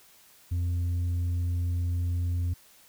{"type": "tone with tanh clipping", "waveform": "sine", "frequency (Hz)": 87.31, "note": "F2", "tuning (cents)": 0, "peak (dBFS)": -26, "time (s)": [0.51, 2.54], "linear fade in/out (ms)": 10, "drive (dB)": 3, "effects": ["white hiss -57 dBFS RMS until 2.88 s"]}